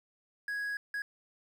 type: tone bursts at uneven times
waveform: triangle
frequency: 1661.2 Hz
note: G#6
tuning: in tune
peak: -31 dBFS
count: 2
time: 0.48-0.77 / 0.94-1.02 s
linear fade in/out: 2 ms
effects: 10-bit